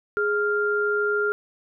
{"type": "tone pair together", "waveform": "sine", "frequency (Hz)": [415.8, 1396.9], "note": ["G#4", "F6"], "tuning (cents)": [2, 0], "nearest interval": "octave + major sixth", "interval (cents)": 2098, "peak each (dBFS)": -23, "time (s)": [0.17, 1.32], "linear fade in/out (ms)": 0, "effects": []}